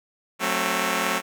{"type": "chord", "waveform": "5% pulse", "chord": "F# diminished", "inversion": "none", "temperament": "just", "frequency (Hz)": [185, 222, 266.4], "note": ["F#3", "A3", "C4"], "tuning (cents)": [0, 16, 31], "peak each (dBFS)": -16, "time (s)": [0.39, 1.22], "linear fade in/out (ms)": 50, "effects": []}